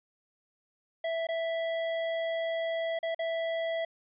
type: tone with dropouts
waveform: square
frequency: 659.3 Hz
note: E5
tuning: in tune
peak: -30 dBFS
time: 1.04-3.85 s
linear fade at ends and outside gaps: 5 ms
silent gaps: 1.27-1.287 / 2.99-3.029 / 3.147-3.191 s
effects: resampled to 8000 Hz